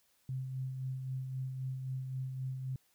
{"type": "tone with tremolo", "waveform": "sine", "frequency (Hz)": 130.81, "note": "C3", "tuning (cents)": 0, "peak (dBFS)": -34, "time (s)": [0.29, 2.76], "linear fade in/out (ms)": 2, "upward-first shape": "sine", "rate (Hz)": 3.8, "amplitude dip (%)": 40, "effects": ["white hiss -72 dBFS RMS until 2.94 s"]}